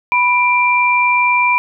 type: tone pair together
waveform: sine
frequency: 987.8 / 2364 Hz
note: B5 / D7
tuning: 0 / +11 cents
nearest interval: octave + minor third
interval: 1511 cents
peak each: -13 dBFS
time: 0.12-1.58 s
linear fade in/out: 0 ms
effects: none